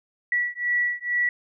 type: beating tone pair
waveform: sine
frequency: 1943 / 1945.2 Hz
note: B6 / B6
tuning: -29 / -27 cents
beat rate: 2.2 Hz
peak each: -25 dBFS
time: 0.32-1.29 s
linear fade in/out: 2 ms
effects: none